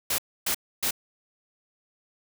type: noise bursts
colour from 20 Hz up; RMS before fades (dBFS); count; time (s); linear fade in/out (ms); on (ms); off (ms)
white; -26; 3; 0.1-0.909; 5; 83; 280
effects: none

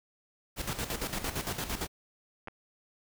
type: noise with tremolo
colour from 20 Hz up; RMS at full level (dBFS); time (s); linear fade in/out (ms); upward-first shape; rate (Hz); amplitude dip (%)
pink; -33; 0.56-1.88; 50; square; 8.8; 65
type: clicks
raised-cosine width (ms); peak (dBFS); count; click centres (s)
0.5; -26; 2; 2.474 / 2.483
effects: none

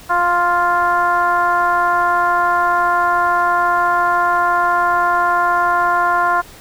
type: tone with frequency modulation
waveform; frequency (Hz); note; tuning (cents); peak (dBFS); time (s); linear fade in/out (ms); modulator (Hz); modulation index
sine; 1050; C6; +6; -12; 0.09-6.42; 20; 349; 1.2
effects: pink hiss -40 dBFS RMS until 6.6 s

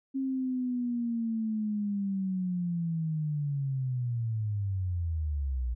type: linear sweep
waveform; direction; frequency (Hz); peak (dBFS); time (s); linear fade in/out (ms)
sine; down; 270 to 57.9; -28; 0.14-5.75; 20
effects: none

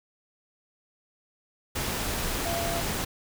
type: tone in noise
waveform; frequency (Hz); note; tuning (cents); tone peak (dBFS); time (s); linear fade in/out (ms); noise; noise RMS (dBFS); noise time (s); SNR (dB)
sine; 680; F5; -46; -31; 2.45-2.81; 10; pink; -30; 1.75-3.05; -4
effects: none

